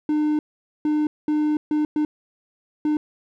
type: tone bursts at uneven times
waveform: triangle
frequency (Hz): 302.2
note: D4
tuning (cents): +50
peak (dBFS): -16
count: 6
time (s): 0.09-0.39 / 0.85-1.07 / 1.28-1.57 / 1.71-1.85 / 1.96-2.05 / 2.85-2.97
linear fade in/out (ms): 2
effects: none